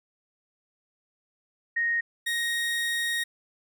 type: tone pair in turn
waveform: sine / 30% pulse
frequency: 1864.7 / 1871.4 Hz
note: A#6 / A#6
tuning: 0 / +6 cents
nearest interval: unison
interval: 6 cents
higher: second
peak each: -23 dBFS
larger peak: neither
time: 1.76-2.01 / 2.26-3.24 s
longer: second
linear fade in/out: 10 ms
effects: none